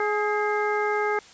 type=harmonic tone with a mistuned harmonic; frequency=419.6 Hz; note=G#4; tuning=18 cents sharp; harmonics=1 / 2 / 3 / 4 / 5; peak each=-25 / -28 / -30 / -31 / -32 dBFS; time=0-1.19 s; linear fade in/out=2 ms; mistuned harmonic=4; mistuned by=-59 cents; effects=white hiss -49 dBFS RMS until 1.33 s + resampled to 16000 Hz